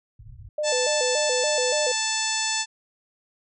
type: low-pass noise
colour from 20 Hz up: white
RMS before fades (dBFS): -43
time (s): 0.19-0.49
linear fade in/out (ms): 2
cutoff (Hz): 130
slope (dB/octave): 96
type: tone with vibrato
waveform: sine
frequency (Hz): 550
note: C#5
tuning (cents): -14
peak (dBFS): -23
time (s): 0.58-1.92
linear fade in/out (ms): 5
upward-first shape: square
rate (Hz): 3.5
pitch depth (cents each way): 160
type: harmonic tone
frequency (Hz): 880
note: A5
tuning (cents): 0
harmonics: 1 / 2 / 3 / 4 / 5 / 6 / 7 / 8 / 9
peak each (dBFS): -32 / -32 / -32 / -32 / -32 / -32 / -32 / -32 / -32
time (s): 0.63-2.66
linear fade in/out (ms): 50
effects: none